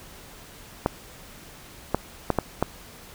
clicks, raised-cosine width 1 ms, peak -6 dBFS, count 5, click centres 0.861 / 1.946 / 2.303 / 2.387 / 2.626 s, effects pink hiss -46 dBFS RMS until 3.14 s

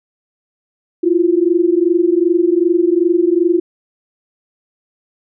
sine tone pair together, 334.9 / 357.5 Hz, E4 / F4, +27 / +41 cents, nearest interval minor second, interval 114 cents, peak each -13 dBFS, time 1.03-3.6 s, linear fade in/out 10 ms, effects none

